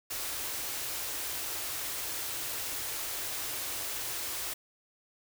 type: band-stop noise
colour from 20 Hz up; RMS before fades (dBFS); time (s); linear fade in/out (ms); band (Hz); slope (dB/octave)
white; -36; 0.1-4.54; 10; 150 to 260; 96
effects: none